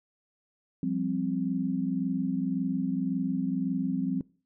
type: chord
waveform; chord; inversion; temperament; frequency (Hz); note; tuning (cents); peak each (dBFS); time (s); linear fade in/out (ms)
sine; F suspended second; none; just; 174.61 / 196.44 / 261.9; F3 / G3 / C4; 0 / +4 / +2; -32 / -32 / -29; 0.83-4.21; 2
effects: noise-tail reverb RT60 0.4 s tail -22 dB re dry